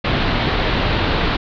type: low-pass noise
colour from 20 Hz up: pink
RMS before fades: -18 dBFS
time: 0.04-1.37 s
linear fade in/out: 10 ms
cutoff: 4200 Hz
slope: 48 dB/octave
effects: none